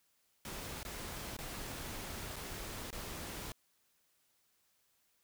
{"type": "noise with dropouts", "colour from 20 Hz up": "pink", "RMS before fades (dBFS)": -44, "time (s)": [0.45, 3.52], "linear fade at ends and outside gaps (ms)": 1, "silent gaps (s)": [[0.831, 0.85], [1.367, 1.388], [2.359, 2.364], [2.905, 2.928]], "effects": ["white hiss -75 dBFS RMS until 5.23 s"]}